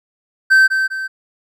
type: tone with echo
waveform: triangle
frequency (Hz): 1549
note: G6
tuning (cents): -21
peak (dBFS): -5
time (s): 0.5-0.68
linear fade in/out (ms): 20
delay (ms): 200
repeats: 2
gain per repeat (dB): -7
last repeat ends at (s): 1.08
effects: none